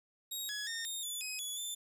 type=tone with pitch steps; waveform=15% pulse; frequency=3779 / 1682 / 1831 / 3685 / 3474 / 2527 / 3404 / 3538 Hz; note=A#7 / G#6 / A#6 / A#7 / A7 / D#7 / G#7 / A7; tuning=+23 / +22 / -32 / -21 / -23 / +26 / +42 / +9 cents; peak=-31 dBFS; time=0.31-1.75 s; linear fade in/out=10 ms; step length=180 ms; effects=resampled to 32000 Hz + 11-bit